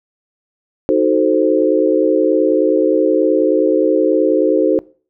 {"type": "chord", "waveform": "sine", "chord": "D# diminished seventh", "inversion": "none", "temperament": "equal", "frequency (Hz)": [311.1, 370, 440, 523.3], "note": ["D#4", "F#4", "A4", "C5"], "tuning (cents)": [0, 0, 0, 0], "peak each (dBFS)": -16, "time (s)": [0.89, 4.79], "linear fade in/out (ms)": 0, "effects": ["noise-tail reverb RT60 0.4 s tail -22 dB re dry"]}